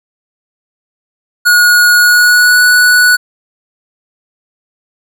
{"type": "tone with pitch glide", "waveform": "square", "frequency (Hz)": [1448, 1475], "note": ["F#6", "F#6"], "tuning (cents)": [-38, -6], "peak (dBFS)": -5, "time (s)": [1.45, 3.17], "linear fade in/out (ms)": 20, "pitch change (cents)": 32, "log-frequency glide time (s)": [1.99, 2.61], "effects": []}